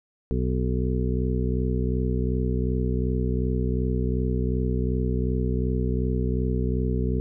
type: harmonic tone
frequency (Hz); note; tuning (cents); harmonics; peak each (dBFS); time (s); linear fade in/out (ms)
62.7; B1; +27; 1 / 2 / 3 / 4 / 6 / 7; -25 / -28 / -30 / -31 / -33 / -33; 0.31-7.2; 0
effects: none